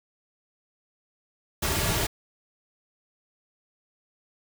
pink noise with comb filter, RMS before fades -26 dBFS, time 1.62-2.07 s, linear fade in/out 10 ms, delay 3.9 ms, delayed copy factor -0.65, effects none

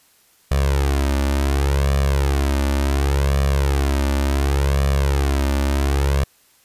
sawtooth tone with flanger, 69.3 Hz, C#2, in tune, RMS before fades -18 dBFS, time 0.51-6.24 s, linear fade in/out 5 ms, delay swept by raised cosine 1.7 to 3.4 ms, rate 0.69 Hz, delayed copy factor +0.8, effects white hiss -56 dBFS RMS until 6.64 s + resampled to 32000 Hz

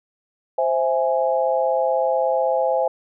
sine chord, C augmented, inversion none, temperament equal, 523.3 / 659.3 / 830.6 Hz, C5 / E5 / G#5, 0 / 0 / 0 cents, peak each -20 / -22 / -23 dBFS, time 0.58-2.88 s, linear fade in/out 5 ms, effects none

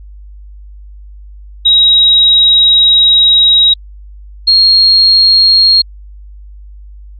sine tone pair in turn, 3820 / 4262 Hz, A#7 / C8, +42 / +31 cents, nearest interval major second, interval 189 cents, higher second, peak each -3 dBFS, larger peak neither, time 1.65-3.74 / 4.47-5.82 s, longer first, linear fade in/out 10 ms, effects added 50 Hz sine -29 dBFS peak until 7.19 s + MP3 48 kbps

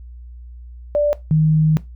sine tone pair in turn, 587.3 / 155.96 Hz, D5 / D#3, 0 / +4 cents, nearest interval octave + major seventh, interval 2296 cents, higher first, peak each -13 / -11 dBFS, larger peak second, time 0.95-1.13 / 1.31-1.77 s, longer second, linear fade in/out 0 ms, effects noise-tail reverb RT60 0.2 s tail -18 dB re dry + added 60 Hz sine -34 dBFS peak until 1.95 s

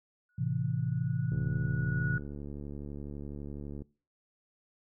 sine tone with exponential growth, 1461 Hz, F#6, 22 cents flat, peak -33 dBFS, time 0.29-2.18 s, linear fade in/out 2 ms, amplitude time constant 410 ms
sine chord, A minor, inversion none, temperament just, 110 / 132 / 165 Hz, A2 / C3 / E3, 0 / +16 / +2 cents, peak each -34 / -31 / -34 dBFS, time 0.38-2.18 s, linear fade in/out 10 ms
click train, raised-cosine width 3 ms, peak -29 dBFS, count 181, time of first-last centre 1.32-3.82 s, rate 72 Hz
effects noise-tail reverb RT60 0.4 s tail -23 dB re dry

